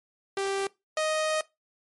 sawtooth tone pair in turn, 392 / 623.5 Hz, G4 / D#5, 0 / +3 cents, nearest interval minor sixth, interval 803 cents, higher second, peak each -23 / -21 dBFS, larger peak second, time 0.37-0.67 / 0.97-1.41 s, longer second, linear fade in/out 2 ms, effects noise-tail reverb RT60 0.2 s tail -20 dB re dry + MP3 48 kbps

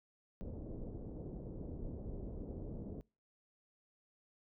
pink low-pass noise, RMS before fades -45 dBFS, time 0.41-3.01 s, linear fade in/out 0 ms, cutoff 500 Hz, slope 24 dB/octave, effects noise-tail reverb RT60 0.3 s tail -24 dB re dry

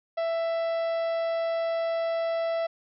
harmonic tone, 663 Hz, E5, 10 cents sharp, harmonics 1 / 2 / 3 / 4 / 5 / 6 / 7 / 8, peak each -25 / -40 / -42 / -49 / -49 / -52 / -54 / -55 dBFS, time 0.17-2.67 s, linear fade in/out 10 ms, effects none

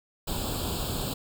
pink noise with comb filter, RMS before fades -31 dBFS, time 0.27-1.14 s, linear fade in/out 10 ms, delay 0.25 ms, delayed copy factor +0.9, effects none

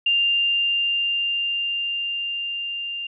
sine tone with level ramp, 2794 Hz, F7, in tune, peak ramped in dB -16 to -27 dBFS, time 0.06-3.07 s, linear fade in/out 5 ms, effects none

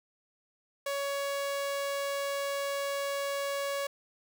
sawtooth tone, 560 Hz, C#5, 18 cents sharp, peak -27 dBFS, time 0.86-3.87 s, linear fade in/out 5 ms, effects none

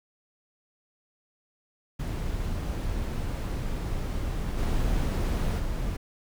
brown noise with level steps, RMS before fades -30 / -26 / -30 dBFS, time 1.99-5.97 s, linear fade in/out 10 ms, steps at 4.57 / 5.58 s, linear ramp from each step 20 ms, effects none

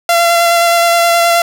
sawtooth tone with vibrato, 683 Hz, F5, 39 cents flat, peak -4 dBFS, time 0.09-1.42 s, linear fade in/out 2 ms, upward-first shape square, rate 9.5 Hz, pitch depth 10 cents each way, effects none

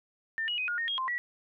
sine tone with pitch steps, 1801 / 2904 / 2507 / 1430 / 1848 / 3262 / 1044 / 1937 Hz, A6 / F#7 / D#7 / F6 / A#6 / G#7 / C6 / B6, +40 / -33 / +12 / +41 / -16 / -32 / -4 / -34 cents, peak -29 dBFS, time 0.38-1.18 s, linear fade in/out 0 ms, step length 100 ms, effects none

